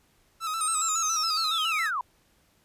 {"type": "tone with vibrato", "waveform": "45% pulse", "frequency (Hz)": 1292, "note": "E6", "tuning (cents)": -35, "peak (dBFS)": -28, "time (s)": [0.4, 1.91], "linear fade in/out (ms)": 50, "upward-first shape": "square", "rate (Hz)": 7.2, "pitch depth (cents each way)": 47}
{"type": "linear sweep", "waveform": "sine", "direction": "down", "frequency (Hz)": [8870, 932.3], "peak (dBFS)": -26, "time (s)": [0.61, 2.01], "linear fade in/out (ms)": 2}
{"effects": ["pink hiss -65 dBFS RMS until 2.64 s", "resampled to 32000 Hz"]}